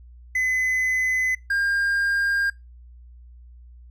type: tone pair in turn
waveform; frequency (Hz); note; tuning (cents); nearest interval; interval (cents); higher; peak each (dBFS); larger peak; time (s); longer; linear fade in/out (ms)
triangle; 2025 / 1607.2; B6 / G6; +43 / +43; major third; 400; first; -18 / -18; neither; 0.35-1.35 / 1.5-2.5; neither; 5
effects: noise-tail reverb RT60 0.2 s tail -21 dB re dry + added 60 Hz sine -43 dBFS peak until 3.9 s